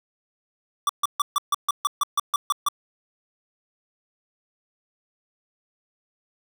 square tone bursts, 1161 Hz, D6, 20 cents flat, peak -19 dBFS, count 12, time 0.87-2.686 s, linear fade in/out 2 ms, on 23 ms, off 140 ms, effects none

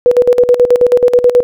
sine tone with tremolo, 490.3 Hz, B4, 13 cents flat, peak -3 dBFS, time 0.06-1.43 s, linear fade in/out 0 ms, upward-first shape square, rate 9.3 Hz, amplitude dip 75%, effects none

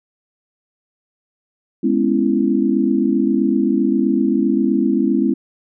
sine chord, C# minor seventh, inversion second, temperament just, 207.9 / 249.5 / 277.2 / 332.6 Hz, G#3 / B3 / C#4 / E4, +2 / +18 / 0 / +16 cents, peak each -19 dBFS, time 1.83-5.34 s, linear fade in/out 10 ms, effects none

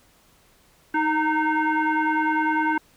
sine tone with frequency modulation, 303 Hz, D#4, 46 cents flat, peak -19 dBFS, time 0.94-2.78 s, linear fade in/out 5 ms, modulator 616 Hz, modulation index 2.3, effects pink hiss -58 dBFS RMS until 2.96 s

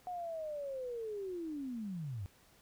sine linear sweep, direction down, 732 to 87.31 Hz, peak -38 dBFS, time 0.07-2.26 s, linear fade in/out 0 ms, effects pink hiss -65 dBFS RMS until 2.61 s

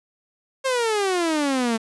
sawtooth exponential sweep, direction down, 540 to 220 Hz, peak -16 dBFS, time 0.64-1.78 s, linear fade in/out 20 ms, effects resampled to 24000 Hz + 9-bit

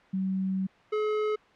sine / square tone pair in turn, 190 / 426.5 Hz, F#3 / G#4, +46 / +46 cents, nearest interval octave + major second, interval 1400 cents, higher second, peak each -26 dBFS, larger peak neither, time 0.13-0.67 / 0.92-1.36 s, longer first, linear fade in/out 10 ms, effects white hiss -57 dBFS RMS until 1.55 s + low-pass 2000 Hz 12 dB/octave

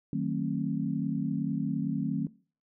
sine chord, D# diminished seventh, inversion none, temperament just, 155.56 / 186.68 / 224 / 268.8 Hz, D#3 / F#3 / A3 / C4, 0 / +16 / +31 / +47 cents, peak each -33 dBFS, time 0.13-2.27 s, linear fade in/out 2 ms, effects noise-tail reverb RT60 0.4 s tail -21 dB re dry

